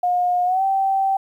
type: tone with pitch glide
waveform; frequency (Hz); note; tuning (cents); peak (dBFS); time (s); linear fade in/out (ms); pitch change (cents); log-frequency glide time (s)
sine; 716 to 776.3; F5 to G5; +43 to -17; -16; 0.03-1.17; 5; +140; 0.45-0.63
effects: 9-bit